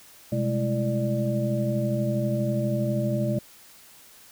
sine tone cluster, 126.6 / 198.5 / 210.9 / 332.5 / 591 Hz, B2 / G3 / G#3 / E4 / D5, +43 / +22 / +27 / +15 / +11 cents, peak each -26 / -35 / -28 / -33 / -29 dBFS, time 0.32-3.39 s, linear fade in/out 5 ms, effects white hiss -51 dBFS RMS until 4.31 s

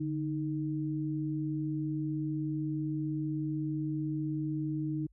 sine tone pair together, 146.83 / 311.1 Hz, D3 / D#4, 0 / 0 cents, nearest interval octave + minor second, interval 1300 cents, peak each -34 / -33 dBFS, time 0-5.07 s, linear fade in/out 10 ms, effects added 50 Hz sine -60 dBFS peak until 5.12 s

